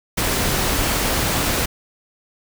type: noise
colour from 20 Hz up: pink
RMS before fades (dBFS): -20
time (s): 0.17-1.66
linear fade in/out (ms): 10
effects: none